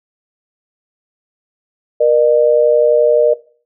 sine tone pair together, 473.7 / 605.2 Hz, A#4 / D#5, +28 / -48 cents, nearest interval major third, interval 424 cents, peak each -11 dBFS, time 2-3.34 s, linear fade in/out 10 ms, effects noise-tail reverb RT60 0.4 s tail -18 dB re dry

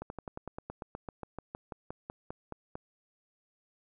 slowing click train, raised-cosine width 1 ms, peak -25 dBFS, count 20, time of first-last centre 0.02-2.755 s, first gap 81 ms, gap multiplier 1.06, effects none

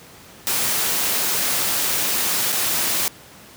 white noise with dropouts, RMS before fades -21 dBFS, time 0.47-3.08 s, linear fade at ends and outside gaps 0 ms, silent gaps 2.521-2.526 s, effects pink hiss -44 dBFS RMS until 3.56 s + high-pass 100 Hz 12 dB/octave

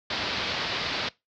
white low-pass noise, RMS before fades -30 dBFS, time 0.1-1.09 s, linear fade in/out 5 ms, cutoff 4800 Hz, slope 48 dB/octave, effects noise-tail reverb RT60 0.2 s tail -21 dB re dry + high-pass 60 Hz 12 dB/octave

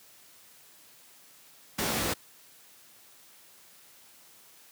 pink noise with comb filter, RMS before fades -29 dBFS, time 1.78-2.14 s, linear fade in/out 10 ms, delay 18 ms, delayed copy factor +0.65, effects white hiss -56 dBFS RMS until 4.71 s + high-pass 100 Hz 12 dB/octave

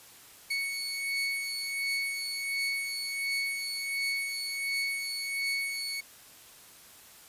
30% pulse beating tone pair, 2217 / 2218.4 Hz, C#7 / C#7, 0 / +1 cents, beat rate 1.4 Hz, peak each -34 / -29 dBFS, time 0.5-6.01 s, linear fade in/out 10 ms, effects white hiss -53 dBFS RMS until 7.28 s + resampled to 32000 Hz

